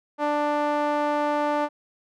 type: tone with band-pass filter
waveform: sawtooth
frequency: 295 Hz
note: D4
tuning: 8 cents sharp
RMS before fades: -24 dBFS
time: 0.18-1.69 s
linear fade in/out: 50 ms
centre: 820 Hz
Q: 1.7
effects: none